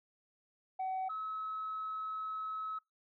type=tone pair in turn; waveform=sine; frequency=755 / 1289 Hz; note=F#5 / E6; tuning=+35 / -39 cents; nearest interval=major sixth; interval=926 cents; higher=second; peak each=-32 / -36 dBFS; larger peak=first; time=0.79-1.09 / 1.09-2.79 s; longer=second; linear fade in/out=10 ms; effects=noise-tail reverb RT60 0.2 s tail -25 dB re dry + tanh soft clip ceiling -32 dBFS